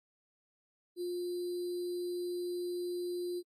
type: tone with sample-and-hold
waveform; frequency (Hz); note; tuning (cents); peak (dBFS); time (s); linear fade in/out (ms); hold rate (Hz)
sine; 353.4; F4; +21; -34; 0.96-3.43; 50; 4410
effects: AAC 64 kbps